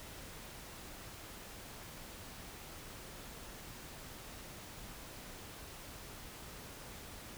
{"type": "silence", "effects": ["pink hiss -50 dBFS RMS until 7.37 s"]}